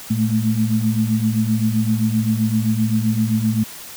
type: tone cluster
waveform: sine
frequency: 113.5 / 214.4 / 222.1 Hz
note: A#2 / A3 / A3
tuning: -46 / -45 / +16 cents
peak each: -20 dBFS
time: 0.1-3.64 s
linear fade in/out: 10 ms
effects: white hiss -36 dBFS RMS until 3.96 s